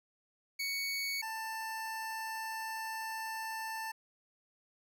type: tone pair in turn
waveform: 25% pulse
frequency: 2229 / 887.9 Hz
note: C#7 / A5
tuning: +9 / +15 cents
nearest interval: octave + major third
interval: 1594 cents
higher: first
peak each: -30 / -34 dBFS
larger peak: first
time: 0.59-1.22 / 1.22-3.92 s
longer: second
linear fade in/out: 10 ms
effects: none